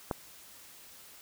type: click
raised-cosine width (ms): 1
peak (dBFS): -16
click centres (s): 0.112
effects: white hiss -53 dBFS RMS until 1.21 s